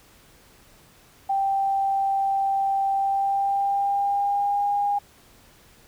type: tone with pitch glide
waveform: sine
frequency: 784 to 812.6 Hz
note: G5 to G#5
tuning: 0 to -38 cents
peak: -20 dBFS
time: 1.29-4.99 s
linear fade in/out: 10 ms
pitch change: +62 cents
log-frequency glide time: 2.94-4.68 s
effects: pink hiss -54 dBFS RMS until 5.87 s